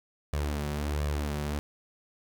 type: tone with flanger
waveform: sawtooth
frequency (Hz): 73.5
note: D2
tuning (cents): +2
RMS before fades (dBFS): -31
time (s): 0.33-1.59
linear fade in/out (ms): 0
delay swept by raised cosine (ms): 1.7 to 5.4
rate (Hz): 1.4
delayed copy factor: +0.55
effects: none